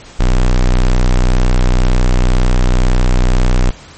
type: tone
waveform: square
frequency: 31 Hz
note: B0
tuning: 7 cents sharp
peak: -8 dBFS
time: 0.19-3.71 s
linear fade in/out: 10 ms
effects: pink hiss -37 dBFS RMS until 3.97 s + MP3 32 kbps